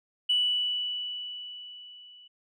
sine tone with level ramp, 2960 Hz, F#7, in tune, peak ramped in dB -20 to -50 dBFS, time 0.29-2.28 s, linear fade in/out 10 ms, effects tanh soft clip ceiling -16 dBFS

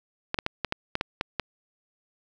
clicks, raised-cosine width 0.3 ms, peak -10 dBFS, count 9, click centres 0.344 / 0.388 / 0.464 / 0.647 / 0.724 / 0.954 / 1.011 / 1.211 / 1.397 s, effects none

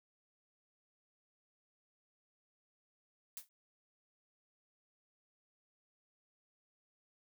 blue noise with exponential decay, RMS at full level -41 dBFS, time 3.37-3.49 s, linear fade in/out 1 ms, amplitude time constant 24 ms, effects none

